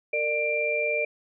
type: tone cluster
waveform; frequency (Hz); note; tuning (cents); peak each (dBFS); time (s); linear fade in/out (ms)
sine; 459 / 596 / 2369; A#4 / D5 / D7; -27 / +25 / +14; -30 / -28 / -26; 0.13-1.05; 5
effects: none